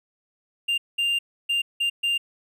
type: tone bursts at uneven times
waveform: triangle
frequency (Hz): 2794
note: F7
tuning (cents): 0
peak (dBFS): -19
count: 5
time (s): 0.68-0.78 / 0.98-1.19 / 1.49-1.62 / 1.8-1.9 / 2.03-2.18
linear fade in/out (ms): 10
effects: none